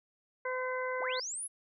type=harmonic tone; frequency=510 Hz; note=C5; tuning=44 cents flat; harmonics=1 / 2 / 3 / 4; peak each=-35 / -38 / -40 / -41 dBFS; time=0.45-1.2 s; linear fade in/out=5 ms
type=linear sweep; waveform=sine; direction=up; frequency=219.6 to 10970 Hz; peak=-36 dBFS; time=1-1.48 s; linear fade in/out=20 ms
effects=none